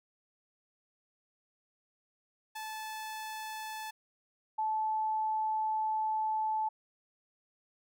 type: tone pair in turn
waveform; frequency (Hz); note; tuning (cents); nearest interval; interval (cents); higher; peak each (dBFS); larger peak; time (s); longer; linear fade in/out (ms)
sawtooth / sine; 870 / 870; A5 / A5; -20 / -20; unison; 0; neither; -35 / -29; second; 2.55-3.91 / 4.58-6.69; second; 10
effects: none